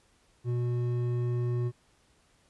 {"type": "tone pair together", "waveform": "triangle", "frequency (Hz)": [121.4, 364.3], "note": ["B2", "F#4"], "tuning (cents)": [-29, -27], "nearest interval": "octave + perfect fifth", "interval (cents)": 1902, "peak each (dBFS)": [-25, -32], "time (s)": [0.44, 1.72], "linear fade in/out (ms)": 50, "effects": ["pink hiss -66 dBFS RMS until 2.49 s", "resampled to 24000 Hz"]}